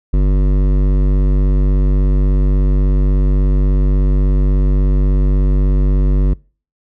triangle tone with hard clipping, 48.22 Hz, G1, 28 cents flat, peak -11 dBFS, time 0.13-6.34 s, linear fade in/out 10 ms, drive 18 dB, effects noise-tail reverb RT60 0.4 s tail -26 dB re dry

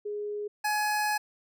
sine / 25% pulse tone pair in turn, 415.3 / 842.7 Hz, G#4 / G#5, 0 / +25 cents, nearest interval octave, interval 1225 cents, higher second, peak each -31 / -22 dBFS, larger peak second, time 0.05-0.48 / 0.64-1.18 s, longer second, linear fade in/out 10 ms, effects none

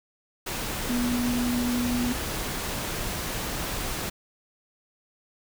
sine tone in noise, 243.5 Hz, B3, 24 cents flat, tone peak -24 dBFS, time 0.89-2.13 s, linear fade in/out 10 ms, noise pink, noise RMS -31 dBFS, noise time 0.46-4.1 s, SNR +4 dB, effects none

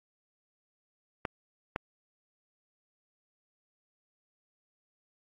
clicks, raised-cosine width 0.5 ms, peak -16 dBFS, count 2, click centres 1.252 / 1.761 s, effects AAC 48 kbps

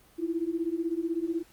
sine beating tone pair, 324 / 340 Hz, E4 / F4, -30 / -46 cents, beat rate 16 Hz, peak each -31 / -30 dBFS, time 0.18-1.43 s, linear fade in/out 20 ms, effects pink hiss -59 dBFS RMS until 1.52 s + Opus 32 kbps

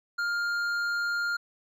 sine tone with hard clipping, 1405 Hz, F6, 10 cents sharp, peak -28 dBFS, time 0.18-1.37 s, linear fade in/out 10 ms, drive 7 dB, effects none

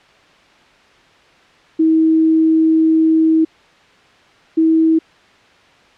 sine tone pair in turn, 320.1 / 322.1 Hz, D#4 / E4, +49 / -40 cents, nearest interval unison, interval 11 cents, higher second, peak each -9 dBFS, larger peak neither, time 1.79-3.45 / 4.57-4.99 s, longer first, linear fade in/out 10 ms, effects white hiss -48 dBFS RMS until 5.97 s + low-pass 3000 Hz 12 dB/octave

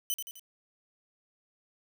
5% pulse tone with echo, 3010 Hz, F#7, 29 cents sharp, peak -20 dBFS, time 0.1-0.14 s, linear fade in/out 0 ms, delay 85 ms, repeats 3, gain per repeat -6 dB, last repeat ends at 0.395 s, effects 10-bit

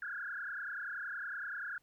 sine tone with frequency modulation, 1541 Hz, G6, 30 cents flat, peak -38 dBFS, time 0.02-1.78 s, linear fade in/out 2 ms, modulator 30.6 Hz, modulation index 5, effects pink hiss -75 dBFS RMS until 1.82 s

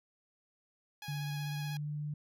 10% pulse tone with vibrato, 830.6 Hz, G#5, in tune, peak -35 dBFS, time 1.02-1.77 s, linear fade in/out 2 ms, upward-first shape triangle, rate 16 Hz, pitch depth 24 cents each way
sine tone with pitch glide, 145.7 to 148.76 Hz, D3 to D3, -13 to +23 cents, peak -35 dBFS, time 1.08-2.14 s, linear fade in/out 5 ms, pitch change +36 cents, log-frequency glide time 1.28-1.9 s
effects none

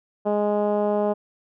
10% pulse tone with low-pass filter, 207.7 Hz, G#3, in tune, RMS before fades -22 dBFS, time 0.25-1.14 s, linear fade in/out 20 ms, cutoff 640 Hz, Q 1.7, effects none

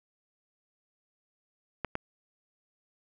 clicks, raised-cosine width 0.5 ms, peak -16 dBFS, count 2, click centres 1.847 / 1.954 s, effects none

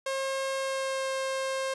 sawtooth tone with pitch glide, 537 to 532.1 Hz, C5 to C5, +45 to +29 cents, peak -25 dBFS, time 0.06-1.74 s, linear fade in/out 5 ms, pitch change -16 cents, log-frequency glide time 0.56-1.1 s, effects resampled to 24000 Hz + 9-bit

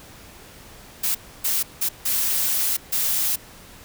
blue noise bursts at uneven times, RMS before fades -22 dBFS, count 5, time 1.03-1.15 / 1.44-1.63 / 1.81-1.89 / 2.05-2.77 / 2.92-3.36 s, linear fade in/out 10 ms, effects pink hiss -45 dBFS RMS until 3.84 s

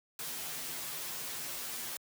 white noise with comb filter, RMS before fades -40 dBFS, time 0.19-1.97 s, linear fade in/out 2 ms, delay 9.9 ms, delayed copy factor -0.9, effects high-pass 80 Hz 12 dB/octave

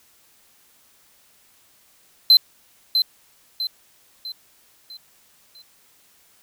triangle tone with echo, 4078 Hz, C8, 45 cents flat, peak -7 dBFS, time 2.3-2.37 s, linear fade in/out 2 ms, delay 650 ms, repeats 5, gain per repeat -7 dB, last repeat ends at 5.62 s, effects white hiss -57 dBFS RMS until 6.42 s

